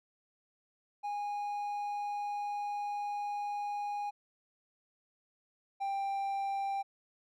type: tone pair in turn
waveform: triangle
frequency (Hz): 822 / 789.1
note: G#5 / G5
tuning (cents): -18 / +11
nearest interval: minor second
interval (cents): 71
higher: first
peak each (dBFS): -32 / -30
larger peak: second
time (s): 1.03-4.11 / 5.8-6.83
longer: first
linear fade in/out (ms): 20
effects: none